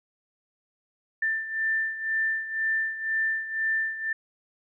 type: beating tone pair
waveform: sine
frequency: 1780 / 1782 Hz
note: A6 / A6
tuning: +20 / +22 cents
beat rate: 2 Hz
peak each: -26 / -31 dBFS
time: 1.22-4.13 s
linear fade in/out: 5 ms
effects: none

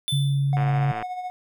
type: tone with exponential decay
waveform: square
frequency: 3520 Hz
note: A7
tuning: in tune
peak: -23 dBFS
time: 0.08-0.64 s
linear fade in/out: 0 ms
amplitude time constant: 120 ms
type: tone with pitch glide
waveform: sine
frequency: 139.3 to 138.02 Hz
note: C#3 to C#3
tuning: +9 to -7 cents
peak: -19 dBFS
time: 0.12-0.92 s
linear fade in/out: 10 ms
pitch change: -16 cents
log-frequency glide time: 0.49-0.75 s
type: tone with tremolo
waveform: triangle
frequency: 730 Hz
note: F#5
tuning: 24 cents flat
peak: -25 dBFS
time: 0.53-1.3 s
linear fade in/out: 0 ms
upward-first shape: sine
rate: 14 Hz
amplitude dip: 50%
type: click train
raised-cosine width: 0.5 ms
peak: -17 dBFS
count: 52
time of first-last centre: 0.57-1.025 s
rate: 112 Hz
effects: none

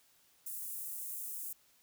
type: high-pass noise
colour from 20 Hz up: white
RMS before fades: -42 dBFS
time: 0.46-1.53 s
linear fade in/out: 5 ms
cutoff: 8500 Hz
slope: 24 dB/octave
effects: white hiss -68 dBFS RMS until 1.82 s

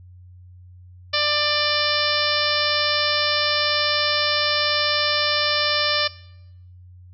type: harmonic tone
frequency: 593 Hz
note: D5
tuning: 17 cents sharp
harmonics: 1 / 2 / 3 / 4 / 5 / 6 / 7 / 8 / 9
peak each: -27 / -27 / -27 / -27 / -27 / -27 / -27 / -27 / -27 dBFS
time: 1.13-6.08 s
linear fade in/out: 10 ms
effects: noise-tail reverb RT60 0.9 s tail -23 dB re dry + added 90 Hz sine -42 dBFS peak until 7.13 s

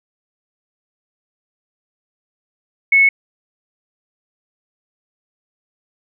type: tone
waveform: sine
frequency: 2200 Hz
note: C#7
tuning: 14 cents flat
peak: -8 dBFS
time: 2.92-3.09 s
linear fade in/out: 5 ms
effects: none

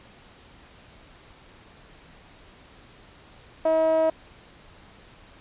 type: tone with band-pass filter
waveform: sawtooth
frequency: 320 Hz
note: D#4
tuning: 49 cents sharp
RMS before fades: -21 dBFS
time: 3.65-4.1 s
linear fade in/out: 5 ms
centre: 690 Hz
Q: 6
effects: pink hiss -51 dBFS RMS until 5.4 s + resampled to 8000 Hz

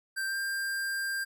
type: tone with pitch glide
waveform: square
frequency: 1571 to 1591.1 Hz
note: G6 to G6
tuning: +3 to +25 cents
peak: -31 dBFS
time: 0.16-1.25 s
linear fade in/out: 20 ms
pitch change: +22 cents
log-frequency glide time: 0.28-0.37 s
effects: none

